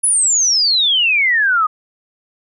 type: exponential sweep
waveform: sine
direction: down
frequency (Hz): 10548 to 1218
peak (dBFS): -11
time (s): 0.03-1.67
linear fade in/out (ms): 10
effects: none